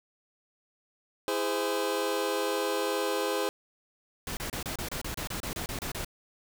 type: chord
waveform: sawtooth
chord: E augmented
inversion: none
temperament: just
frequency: 329.6 / 412 / 515 Hz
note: E4 / G#4 / B#4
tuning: 0 / -14 / -28 cents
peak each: -31 / -27 / -27 dBFS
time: 1.28-3.49 s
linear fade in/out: 0 ms
type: noise bursts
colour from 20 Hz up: pink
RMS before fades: -35 dBFS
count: 14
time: 4.27-6.047 s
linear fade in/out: 2 ms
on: 100 ms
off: 29 ms
effects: none